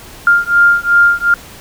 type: beating tone pair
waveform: sine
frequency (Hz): 1400 / 1402.7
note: F6 / F6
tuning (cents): +4 / +7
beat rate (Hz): 2.7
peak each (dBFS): -10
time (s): 0.27-1.34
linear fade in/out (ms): 2
effects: pink hiss -35 dBFS RMS until 1.6 s